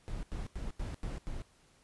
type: noise bursts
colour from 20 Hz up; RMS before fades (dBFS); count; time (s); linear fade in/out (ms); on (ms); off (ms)
brown; -38; 6; 0.08-1.42; 0; 150; 88
effects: pink hiss -66 dBFS RMS until 1.83 s + resampled to 24000 Hz